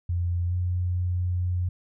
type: tone with pitch glide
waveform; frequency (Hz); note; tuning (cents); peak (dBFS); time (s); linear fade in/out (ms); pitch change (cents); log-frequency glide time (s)
sine; 87.31 to 89.56; F2 to F2; 0 to +44; -23; 0.09-1.69; 5; +44; 0.47-0.53
effects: none